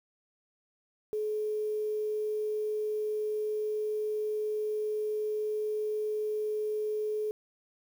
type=tone with quantisation; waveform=sine; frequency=426.3 Hz; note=G#4; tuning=45 cents sharp; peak=-29 dBFS; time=1.13-7.31 s; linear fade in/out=0 ms; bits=9; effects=none